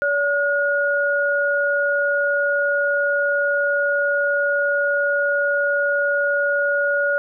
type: tone pair together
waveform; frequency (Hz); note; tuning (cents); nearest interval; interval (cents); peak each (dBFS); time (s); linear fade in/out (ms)
sine; 571.5 / 1440; D5 / F#6; -47 / -47; octave + major third; 1600; -20 / -19; 0.02-7.18; 0
effects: none